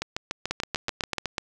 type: two click trains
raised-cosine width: 0.2 ms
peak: -10 / -11 dBFS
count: 8 / 9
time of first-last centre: 0.51-1.382 / 0.02-1.183 s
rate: 8.03 / 6.88 Hz
effects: none